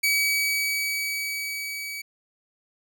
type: tone with level ramp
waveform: sawtooth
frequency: 2277 Hz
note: C#7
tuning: 46 cents sharp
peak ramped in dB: -16 to -29 dBFS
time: 0.03-2.02 s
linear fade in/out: 10 ms
effects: none